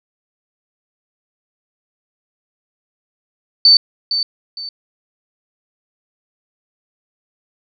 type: tone with echo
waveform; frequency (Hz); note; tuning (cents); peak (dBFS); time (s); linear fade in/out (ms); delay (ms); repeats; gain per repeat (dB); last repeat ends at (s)
sine; 4539; C#8; +40; -5; 3.65-3.77; 2; 460; 2; -10; 4.69
effects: none